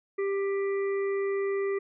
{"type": "harmonic tone", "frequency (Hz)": 394.7, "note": "G4", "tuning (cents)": 12, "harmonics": [1, 3, 5, 6], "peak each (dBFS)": [-26, -41, -40, -49], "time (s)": [0.18, 1.79], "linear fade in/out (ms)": 10, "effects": []}